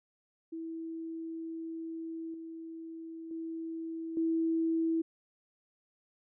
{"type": "tone with level steps", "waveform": "sine", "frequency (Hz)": 326.8, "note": "E4", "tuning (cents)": -15, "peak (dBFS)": [-37, -41, -36, -27], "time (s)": [0.52, 5.02], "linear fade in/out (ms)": 10, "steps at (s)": [2.34, 3.31, 4.17], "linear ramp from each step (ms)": 2, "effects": []}